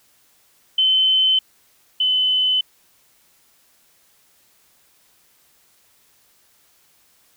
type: tone pair in turn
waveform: sine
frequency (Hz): 3062 / 3027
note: G7 / F#7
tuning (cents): -41 / +39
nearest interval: unison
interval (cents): 20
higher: first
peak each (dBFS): -13 / -15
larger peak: first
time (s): 0.78-1.39 / 2-2.61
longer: neither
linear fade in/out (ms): 5
effects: white hiss -58 dBFS RMS until 7.36 s